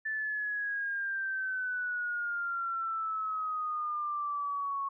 sine exponential sweep, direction down, 1760 to 1100 Hz, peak -31 dBFS, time 0.05-4.89 s, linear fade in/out 10 ms, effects none

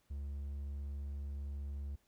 triangle tone, 70.6 Hz, C#2, 32 cents sharp, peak -37 dBFS, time 0.1-1.96 s, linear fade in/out 10 ms, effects pink hiss -75 dBFS RMS until 2.07 s

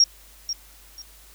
sine tone with echo, 5588 Hz, F8, in tune, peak -12 dBFS, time 0-0.04 s, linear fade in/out 2 ms, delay 490 ms, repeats 2, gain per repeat -12 dB, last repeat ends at 1.02 s, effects added 50 Hz sine -51 dBFS peak until 1.34 s + white hiss -51 dBFS RMS until 1.34 s

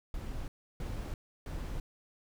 brown noise bursts, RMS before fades -38 dBFS, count 3, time 0.14-1.8 s, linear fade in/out 2 ms, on 340 ms, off 320 ms, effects none

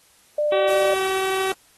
sine tone, 596 Hz, D5, 25 cents sharp, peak -18 dBFS, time 0.38-0.94 s, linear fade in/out 5 ms
harmonic tone, 381.9 Hz, G4, 45 cents flat, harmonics 1 / 2 / 3 / 4 / 5 / 6 / 7 / 8 / 9 / 10, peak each -23 / -29 / -30 / -35 / -37 / -38 / -36 / -40 / -41 / -39 dBFS, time 0.52-1.52 s, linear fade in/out 2 ms
white noise, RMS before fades -34 dBFS, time 0.68-1.53 s, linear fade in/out 10 ms
effects white hiss -56 dBFS RMS until 1.77 s + AAC 32 kbps

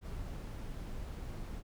brown noise, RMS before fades -42 dBFS, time 0.01-1.63 s, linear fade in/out 50 ms, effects none

